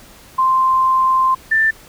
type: tone pair in turn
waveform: sine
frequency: 1045 / 1776.9 Hz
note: C6 / A6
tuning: -2 / +17 cents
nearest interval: major sixth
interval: 919 cents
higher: second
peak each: -11 dBFS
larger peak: neither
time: 0.38-1.35 / 1.51-1.71 s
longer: first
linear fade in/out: 10 ms
effects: pink hiss -43 dBFS RMS until 1.88 s